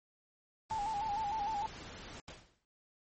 pink noise, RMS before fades -48 dBFS, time 0.7-2.2 s, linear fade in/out 0 ms
sine tone with vibrato, 848 Hz, G#5, 36 cents sharp, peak -33 dBFS, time 0.71-1.66 s, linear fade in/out 0 ms, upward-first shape square, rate 6.6 Hz, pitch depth 68 cents each way
pink noise with exponential decay, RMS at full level -45 dBFS, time 2.28-2.65 s, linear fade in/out 1 ms, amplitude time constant 80 ms
effects low-pass 10000 Hz 12 dB/octave + MP3 32 kbps

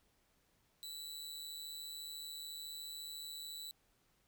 sawtooth tone with amplitude modulation, 3951 Hz, B7, in tune, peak -39 dBFS, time 0.83-3.71 s, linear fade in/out 0 ms, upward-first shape sine, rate 154 Hz, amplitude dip 65%, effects pink hiss -75 dBFS RMS until 4.27 s

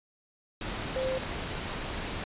sine tone in noise, 522 Hz, C5, 4 cents flat, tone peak -28 dBFS, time 0.96-1.18 s, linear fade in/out 2 ms, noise pink, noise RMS -35 dBFS, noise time 0.61-2.24 s, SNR +4 dB, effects resampled to 8000 Hz

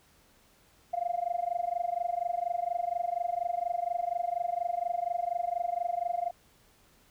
sine tone with amplitude modulation, 698.5 Hz, F5, in tune, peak -24 dBFS, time 0.93-6.31 s, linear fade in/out 10 ms, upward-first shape sine, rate 24.2 Hz, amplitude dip 95%, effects tanh soft clip ceiling -20 dBFS + pink hiss -63 dBFS RMS until 7.1 s

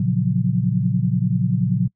sine chord, Gb major seventh, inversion first, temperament equal, 116.54 / 138.59 / 174.61 / 185 Hz, Bb2 / Db3 / F3 / Gb3, 0 / 0 / 0 / 0 cents, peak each -22 dBFS, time 0-1.88 s, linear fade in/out 5 ms, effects noise-tail reverb RT60 0.1 s tail -24 dB re dry

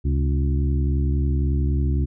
harmonic tone with a mistuned harmonic, 71 Hz, C#2, 42 cents sharp, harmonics 1 / 2 / 3 / 4 / 5, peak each -19 / -25 / -32 / -31 / -35 dBFS, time 0.04-2.06 s, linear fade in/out 20 ms, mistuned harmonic 2, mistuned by -92 cents, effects none

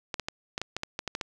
clicks, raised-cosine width 0.2 ms, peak -14 dBFS, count 11, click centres 0.142 / 0.197 / 0.285 / 0.579 / 0.616 / 0.766 / 0.834 / 0.991 / 1.077 / 1.151 / 1.212 s, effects none

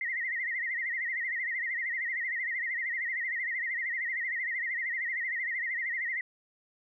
sine tone with vibrato, 1975.5 Hz, B6, in tune, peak -30 dBFS, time 0.01-6.21 s, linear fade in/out 2 ms, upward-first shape sine, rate 13 Hz, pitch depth 120 cents each way, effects none

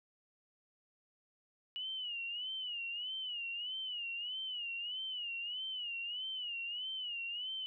sine tone with vibrato, 2917 Hz, F#7, 25 cents flat, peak -38 dBFS, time 1.76-7.66 s, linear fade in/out 0 ms, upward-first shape sine, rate 1.6 Hz, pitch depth 110 cents each way, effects none

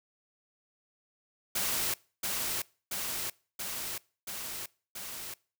white noise with echo, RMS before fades -31 dBFS, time 1.55-1.94 s, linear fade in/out 5 ms, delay 680 ms, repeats 5, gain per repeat -2 dB, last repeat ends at 5.34 s, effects noise-tail reverb RT60 0.4 s tail -24 dB re dry

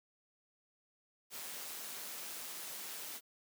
white noise with amplitude modulation, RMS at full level -44 dBFS, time 1.3-3.21 s, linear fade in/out 50 ms, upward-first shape sine, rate 158 Hz, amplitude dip 25%, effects high-pass 200 Hz 12 dB/octave

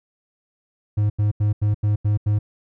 triangle tone bursts, 104.5 Hz, G#2, 11 cents sharp, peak -14 dBFS, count 7, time 0.97-2.39 s, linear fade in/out 10 ms, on 130 ms, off 85 ms, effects none

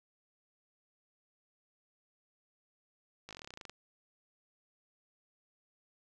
slowing click train, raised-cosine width 0.2 ms, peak -29 dBFS, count 15, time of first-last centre 3.29-3.696 s, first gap 18 ms, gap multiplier 1.07, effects none

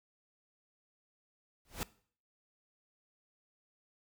pink noise with exponential growth, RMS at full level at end -33 dBFS, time 1.65-1.83 s, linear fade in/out 0 ms, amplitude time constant 37 ms, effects noise-tail reverb RT60 0.5 s tail -20 dB re dry

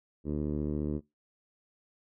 10% pulse tone with low-pass filter, 74.6 Hz, D2, 28 cents sharp, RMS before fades -32 dBFS, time 0.24-1.01 s, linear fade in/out 50 ms, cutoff 350 Hz, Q 1.4, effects noise-tail reverb RT60 0.2 s tail -23 dB re dry

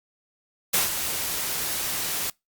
white noise with ADSR envelope, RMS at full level -20 dBFS, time 0.73-2.3 s, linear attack 13 ms, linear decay 150 ms, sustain -8 dB, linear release 3 ms, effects noise-tail reverb RT60 0.2 s tail -26 dB re dry + Opus 48 kbps

